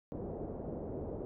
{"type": "low-pass noise", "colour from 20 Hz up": "white", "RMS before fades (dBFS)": -41, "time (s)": [0.12, 1.25], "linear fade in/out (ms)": 0, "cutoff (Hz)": 550, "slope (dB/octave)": 24, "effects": []}